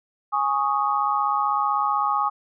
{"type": "chord", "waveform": "sine", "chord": "Ab suspended fourth", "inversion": "none", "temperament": "equal", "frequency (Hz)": [830.6, 1108.7, 1244.5], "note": ["Ab5", "Db6", "Eb6"], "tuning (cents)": [0, 0, 0], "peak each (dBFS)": -24, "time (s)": [0.32, 2.3], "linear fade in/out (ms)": 20, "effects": []}